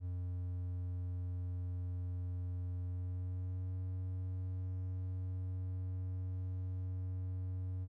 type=tone with pitch glide; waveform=triangle; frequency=90 to 92.26 Hz; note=F#2 to F#2; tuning=-47 to -4 cents; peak=-35 dBFS; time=0-7.88 s; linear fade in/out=50 ms; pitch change=+43 cents; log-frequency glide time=2.87-3.73 s; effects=none